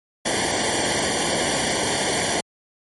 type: noise with comb filter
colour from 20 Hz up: pink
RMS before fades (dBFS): -22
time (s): 0.25-2.41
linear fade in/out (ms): 10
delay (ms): 0.77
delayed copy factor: -0.95
effects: high-pass 60 Hz 12 dB/octave + MP3 48 kbps